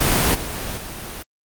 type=noise with level steps; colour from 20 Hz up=pink; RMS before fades=-17 / -28 / -32 dBFS; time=0-1.23 s; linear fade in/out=10 ms; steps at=0.34 / 0.77 s; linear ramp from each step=10 ms; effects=Opus 24 kbps